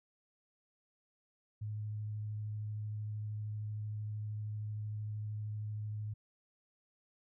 sine tone with vibrato, 106.2 Hz, G#2, 39 cents sharp, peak -37 dBFS, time 1.61-6.14 s, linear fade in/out 10 ms, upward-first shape triangle, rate 13 Hz, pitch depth 13 cents each way, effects none

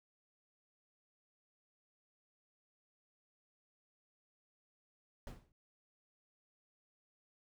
brown noise with exponential decay, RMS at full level -41 dBFS, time 5.27-5.52 s, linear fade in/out 1 ms, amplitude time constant 54 ms, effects none

